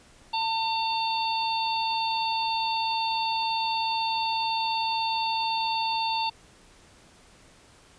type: harmonic tone with a mistuned harmonic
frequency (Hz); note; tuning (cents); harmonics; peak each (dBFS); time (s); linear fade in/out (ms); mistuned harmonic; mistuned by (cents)
898; A5; +35; 1 / 3 / 4 / 5; -26 / -34 / -34 / -33; 0.33-6.3; 10; 3; +21
effects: pink hiss -55 dBFS RMS until 7.98 s + resampled to 22050 Hz